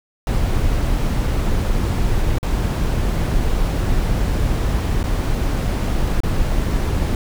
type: noise with dropouts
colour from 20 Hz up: brown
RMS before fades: -18 dBFS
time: 0.27-7.15 s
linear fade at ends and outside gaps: 1 ms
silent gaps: 2.385-2.429 / 5.03-5.039 / 6.204-6.234 s
effects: none